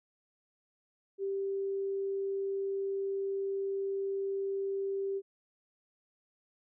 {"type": "tone", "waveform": "sine", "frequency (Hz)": 392, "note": "G4", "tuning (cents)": 0, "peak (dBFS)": -31, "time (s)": [1.18, 5.22], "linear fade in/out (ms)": 50, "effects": []}